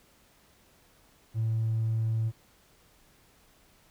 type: tone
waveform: triangle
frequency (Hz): 111.8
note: A2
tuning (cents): +28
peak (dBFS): -22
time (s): 1.34-2.32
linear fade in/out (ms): 50
effects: tanh soft clip ceiling -22 dBFS + pink hiss -62 dBFS RMS until 3.9 s